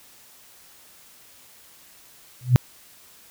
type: tone with exponential growth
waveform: sine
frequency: 124.8 Hz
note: B2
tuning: 19 cents sharp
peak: -6 dBFS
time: 2.41-2.56 s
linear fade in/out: 0 ms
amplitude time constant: 32 ms
effects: white hiss -51 dBFS RMS until 3.3 s